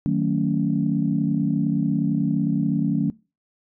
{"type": "chord", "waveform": "sine", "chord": "D# half-diminished seventh", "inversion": "none", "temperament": "just", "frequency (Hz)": [155.56, 186.68, 224, 280], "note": ["D#3", "F#3", "A3", "C#4"], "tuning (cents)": [0, 16, 31, 18], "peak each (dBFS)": -24, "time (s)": [0.06, 3.1], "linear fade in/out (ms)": 0, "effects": ["noise-tail reverb RT60 0.3 s tail -23 dB re dry", "tanh soft clip ceiling -8 dBFS"]}